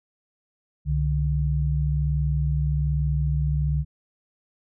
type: tone pair together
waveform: sine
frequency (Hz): 66.38 / 147.6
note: C2 / D3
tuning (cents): +26 / +9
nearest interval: octave + major second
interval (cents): 1383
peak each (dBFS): -23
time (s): 0.85-3.85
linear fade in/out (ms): 50
effects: none